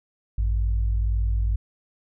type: tone pair together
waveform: sine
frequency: 54.22 / 96.2 Hz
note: A1 / G2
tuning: -25 / -32 cents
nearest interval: minor seventh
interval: 993 cents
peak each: -20 / -30 dBFS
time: 0.38-1.56 s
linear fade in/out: 5 ms
effects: none